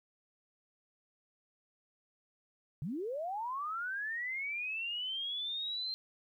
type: linear sweep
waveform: sine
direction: up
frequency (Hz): 125.2 to 4166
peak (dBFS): -35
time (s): 2.82-5.94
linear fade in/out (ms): 0
effects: 12-bit